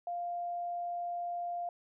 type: tone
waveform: sine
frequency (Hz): 698.5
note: F5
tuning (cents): 0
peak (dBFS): -34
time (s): 0.07-1.69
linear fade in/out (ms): 2
effects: none